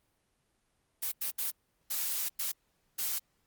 blue noise bursts at uneven times, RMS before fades -33 dBFS, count 6, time 1.02-1.12 / 1.21-1.31 / 1.38-1.51 / 1.9-2.29 / 2.39-2.52 / 2.98-3.19 s, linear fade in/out 10 ms, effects pink hiss -75 dBFS RMS until 3.46 s + Opus 32 kbps

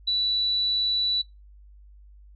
sine tone, 3951 Hz, B7, in tune, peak -21 dBFS, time 0.07-1.22 s, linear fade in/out 10 ms, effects noise-tail reverb RT60 0.2 s tail -20 dB re dry + added 50 Hz sine -47 dBFS peak until 2.35 s

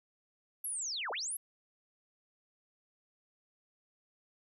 sine linear two-way sweep, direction down then up, 11620 to 396.4 to 11620 Hz, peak -35 dBFS, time 0.64-1.37 s, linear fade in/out 5 ms, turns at 1.11 s, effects none

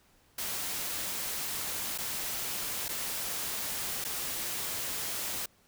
white noise with dropouts, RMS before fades -35 dBFS, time 0.38-5.46 s, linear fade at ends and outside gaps 5 ms, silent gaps 1.978-1.984 / 2.883-2.889 / 4.042-4.048 s, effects pink hiss -65 dBFS RMS until 5.67 s

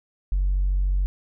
triangle tone with tanh clipping, 46.88 Hz, F#1, 23 cents sharp, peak -19 dBFS, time 0.32-1.06 s, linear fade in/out 0 ms, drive 5 dB, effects none

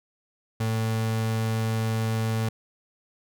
35% pulse tone, 111.6 Hz, A2, 25 cents sharp, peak -22 dBFS, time 0.6-2.49 s, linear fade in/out 5 ms, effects none

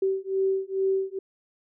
sine beating tone pair, 383.7 / 386 Hz, G4 / G4, -37 / -27 cents, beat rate 2.3 Hz, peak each -26 dBFS, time 0.02-1.19 s, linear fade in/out 5 ms, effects none

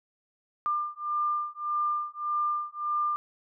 sine beating tone pair, 1196 / 1197.7 Hz, D6 / D6, +31 / +34 cents, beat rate 1.7 Hz, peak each -30 / -30 dBFS, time 0.66-3.16 s, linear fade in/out 0 ms, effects none

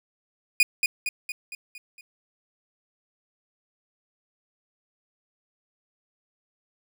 40% pulse tone with echo, 2456 Hz, D#7, 23 cents flat, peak -14 dBFS, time 0.6-0.63 s, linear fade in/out 2 ms, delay 230 ms, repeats 6, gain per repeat -5 dB, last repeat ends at 2.01 s, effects none

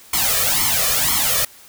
white noise with flanger, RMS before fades -18 dBFS, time 0.13-1.45 s, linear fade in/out 5 ms, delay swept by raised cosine 0.92 to 1.7 ms, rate 2 Hz, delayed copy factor +1, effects white hiss -45 dBFS RMS until 1.68 s

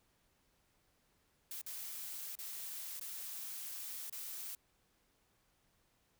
blue noise with dropouts, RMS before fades -45 dBFS, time 1.51-4.55 s, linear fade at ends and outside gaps 2 ms, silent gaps 1.615-1.663 / 2.354-2.388 / 2.997-3.011 / 4.098-4.125 s, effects pink hiss -75 dBFS RMS until 6.19 s

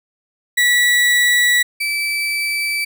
35% pulse tone pair in turn, 1947 / 2315 Hz, B6 / D7, -25 / -25 cents, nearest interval minor third, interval 300 cents, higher second, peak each -10 / -16 dBFS, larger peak first, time 0.57-1.63 / 1.8-2.85 s, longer first, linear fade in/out 10 ms, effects none

